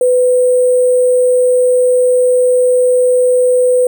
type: tone with sample-and-hold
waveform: sine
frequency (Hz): 500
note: B4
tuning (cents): +21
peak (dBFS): -7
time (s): 0.01-3.87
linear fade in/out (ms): 2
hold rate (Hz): 8820
effects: none